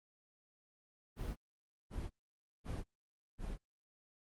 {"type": "noise bursts", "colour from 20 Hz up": "brown", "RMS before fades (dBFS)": -41, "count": 4, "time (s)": [1.16, 3.58], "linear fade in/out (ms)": 50, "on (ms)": 200, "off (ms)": 540, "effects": ["Opus 24 kbps"]}